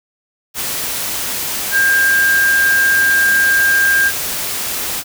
sine tone in noise, 1600 Hz, G6, 35 cents sharp, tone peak -10 dBFS, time 1.71-4.12 s, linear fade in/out 50 ms, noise white, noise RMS -21 dBFS, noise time 0.54-5.04 s, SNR +8 dB, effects none

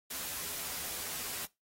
white noise with comb filter, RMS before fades -39 dBFS, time 0.1-1.46 s, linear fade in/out 10 ms, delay 12 ms, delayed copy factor +0.5, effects noise-tail reverb RT60 0.2 s tail -20 dB re dry + AAC 48 kbps

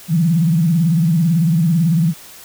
sine tone with vibrato, 165.2 Hz, E3, 4 cents sharp, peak -11 dBFS, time 0.08-2.14 s, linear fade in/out 50 ms, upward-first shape sine, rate 18 Hz, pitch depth 150 cents each way, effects white hiss -39 dBFS RMS until 2.44 s

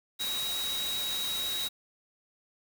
sine tone in noise, 3823 Hz, A#7, 43 cents sharp, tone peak -31 dBFS, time 0.19-1.69 s, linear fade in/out 20 ms, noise white, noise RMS -37 dBFS, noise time 0.19-1.69 s, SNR +3 dB, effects none

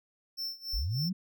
square tone with tremolo, 5370 Hz, E8, 31 cents sharp, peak -33 dBFS, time 0.37-1.1 s, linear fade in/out 20 ms, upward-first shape sine, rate 3.4 Hz, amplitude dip 90%
sine linear sweep, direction up, 34.65 to 195.6 Hz, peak -29 dBFS, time 0.73-1.13 s, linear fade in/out 10 ms
effects none

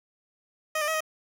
15% pulse tone with pitch steps, 625 / 599 / 638 / 627 Hz, D#5 / D5 / D#5 / D#5, +8 / +34 / +43 / +13 cents, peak -19 dBFS, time 0.75-1.006 s, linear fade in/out 5 ms, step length 64 ms, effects none

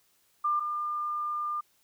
sine tone pair in turn, 1195 / 1201.4 Hz, D6 / D6, +30 / +39 cents, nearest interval unison, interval 9 cents, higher second, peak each -24 / -29 dBFS, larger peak first, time 0.44-0.6 / 0.6-1.61 s, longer second, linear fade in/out 10 ms, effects white hiss -68 dBFS RMS until 1.83 s

